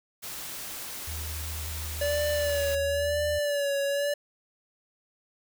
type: noise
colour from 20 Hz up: white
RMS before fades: -38 dBFS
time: 0.22-2.76 s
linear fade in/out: 20 ms
type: tone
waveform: sine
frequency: 78.1 Hz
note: D#2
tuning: 7 cents sharp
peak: -34 dBFS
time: 1.07-3.39 s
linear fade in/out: 10 ms
type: tone with vibrato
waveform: square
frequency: 575 Hz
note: D5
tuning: 37 cents flat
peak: -26 dBFS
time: 2.01-4.14 s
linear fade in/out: 5 ms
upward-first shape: sine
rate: 0.98 Hz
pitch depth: 49 cents each way
effects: none